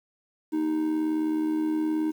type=tone with amplitude modulation; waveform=triangle; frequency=311.1 Hz; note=D#4; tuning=in tune; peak=-19 dBFS; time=0.52-2.12 s; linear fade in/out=20 ms; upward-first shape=sine; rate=79 Hz; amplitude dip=55%; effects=9-bit